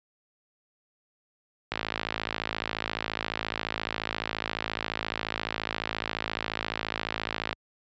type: click train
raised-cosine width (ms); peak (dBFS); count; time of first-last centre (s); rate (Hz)
0.3; -12; 317; 1.72-7.529; 54.4
effects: high-pass 60 Hz 12 dB/octave + resampled to 16000 Hz